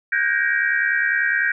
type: tone cluster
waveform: sine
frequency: 1462 / 1566 / 1636 / 1879 / 2312 Hz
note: F#6 / G6 / G#6 / A#6 / D7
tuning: -21 / -2 / -26 / +13 / -28 cents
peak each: -28 / -22 / -22 / -22 / -29 dBFS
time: 0.12-1.52 s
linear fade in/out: 5 ms
effects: none